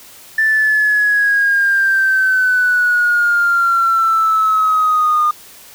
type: exponential sweep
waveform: triangle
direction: down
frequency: 1771 to 1214 Hz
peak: -7 dBFS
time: 0.38-5.31 s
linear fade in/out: 5 ms
effects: tanh soft clip ceiling -8 dBFS + white hiss -40 dBFS RMS until 5.74 s